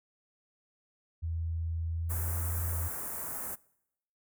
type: tone with pitch glide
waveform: sine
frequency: 82.41 to 84.48 Hz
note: E2 to E2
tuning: 0 to +43 cents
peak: -31 dBFS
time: 1.22-2.89 s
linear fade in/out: 20 ms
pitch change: +43 cents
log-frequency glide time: 1.91-2.24 s
type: band-stop noise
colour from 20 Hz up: white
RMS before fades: -38 dBFS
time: 2.09-3.56 s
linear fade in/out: 20 ms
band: 1600 to 8400 Hz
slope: 24 dB/octave
effects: noise-tail reverb RT60 0.8 s tail -23 dB re dry